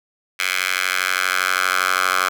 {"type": "tone with high-pass filter sweep", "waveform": "10% pulse", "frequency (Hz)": 92.5, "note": "F#2", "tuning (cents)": 0, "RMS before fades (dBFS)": -20, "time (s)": [0.39, 2.29], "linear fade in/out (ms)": 10, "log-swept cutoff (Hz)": [2000, 1200], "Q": 2.4, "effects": []}